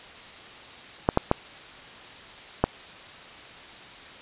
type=clicks; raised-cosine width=1 ms; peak=-4 dBFS; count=4; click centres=1.089 / 1.174 / 1.314 / 2.64 s; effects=white hiss -44 dBFS RMS until 4.21 s + resampled to 8000 Hz